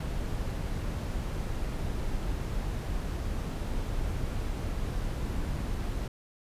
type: noise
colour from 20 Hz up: brown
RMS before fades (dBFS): -32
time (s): 0-6.08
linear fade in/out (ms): 5
effects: resampled to 32000 Hz